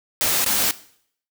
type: noise with dropouts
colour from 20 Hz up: white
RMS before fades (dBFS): -20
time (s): 0.21-0.71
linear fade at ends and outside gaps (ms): 0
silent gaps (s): 0.444-0.462
effects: noise-tail reverb RT60 0.6 s tail -17 dB re dry